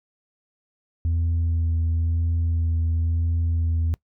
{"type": "tone with vibrato", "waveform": "sine", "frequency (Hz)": 82.8, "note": "E2", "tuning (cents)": 8, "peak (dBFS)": -17, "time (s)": [1.05, 3.94], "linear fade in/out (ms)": 0, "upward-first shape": "sine", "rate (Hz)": 0.98, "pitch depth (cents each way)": 14, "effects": ["noise-tail reverb RT60 0.1 s tail -25 dB re dry", "tanh soft clip ceiling -18 dBFS"]}